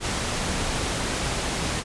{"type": "low-pass noise", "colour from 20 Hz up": "pink", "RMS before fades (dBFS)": -27, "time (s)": [0, 1.84], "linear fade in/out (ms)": 50, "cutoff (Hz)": 10000, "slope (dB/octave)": 24, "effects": ["resampled to 24000 Hz"]}